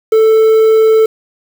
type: tone with quantisation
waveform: triangle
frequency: 441.1 Hz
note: A4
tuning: 4 cents sharp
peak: -3 dBFS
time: 0.12-1.06 s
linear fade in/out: 5 ms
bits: 5
effects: none